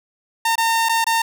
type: tone with dropouts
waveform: sawtooth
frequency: 911 Hz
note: A#5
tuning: 40 cents flat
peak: -12 dBFS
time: 0.45-1.22 s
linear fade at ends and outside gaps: 5 ms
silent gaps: 0.556-0.579 / 0.888-0.893 / 1.043-1.066 s
effects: none